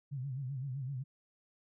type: tone with vibrato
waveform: sine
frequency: 133.4 Hz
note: C3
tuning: 34 cents sharp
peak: -36 dBFS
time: 0.11-1.04 s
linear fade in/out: 20 ms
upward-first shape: sine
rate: 7.8 Hz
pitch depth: 120 cents each way
effects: none